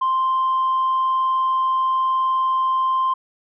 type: tone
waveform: sine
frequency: 1046.5 Hz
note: C6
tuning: in tune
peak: -15 dBFS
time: 0.01-3.14 s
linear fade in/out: 10 ms
effects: tanh soft clip ceiling -14 dBFS